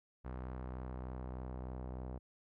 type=tone with low-pass filter sweep; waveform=sawtooth; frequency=63.3 Hz; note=B1; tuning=43 cents sharp; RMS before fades=-44 dBFS; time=0.24-2.19 s; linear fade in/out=20 ms; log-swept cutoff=1300 to 770 Hz; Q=1.2; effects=none